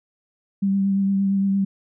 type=tone with vibrato; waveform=sine; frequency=196 Hz; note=G3; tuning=in tune; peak=-17 dBFS; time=0.62-1.65 s; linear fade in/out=10 ms; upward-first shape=triangle; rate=8.7 Hz; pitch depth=22 cents each way; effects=none